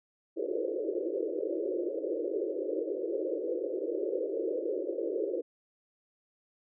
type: band-pass noise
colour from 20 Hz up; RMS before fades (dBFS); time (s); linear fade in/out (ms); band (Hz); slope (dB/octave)
pink; -33; 0.36-5.42; 20; 320 to 560; 96
effects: none